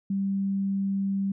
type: tone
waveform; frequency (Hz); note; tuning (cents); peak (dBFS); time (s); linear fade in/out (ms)
sine; 196; G3; 0; -24; 0.1-1.32; 5
effects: none